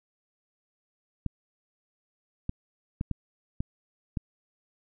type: clicks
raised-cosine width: 5 ms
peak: -17 dBFS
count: 6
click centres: 1.263 / 2.494 / 3.011 / 3.113 / 3.605 / 4.172 s
effects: none